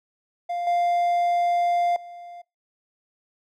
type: tone with level steps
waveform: triangle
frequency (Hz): 698.5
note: F5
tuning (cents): 0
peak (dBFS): -23 / -17 / -36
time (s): 0.49-2.42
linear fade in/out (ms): 10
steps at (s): 0.67 / 1.96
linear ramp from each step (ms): 2
effects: noise-tail reverb RT60 0.2 s tail -23 dB re dry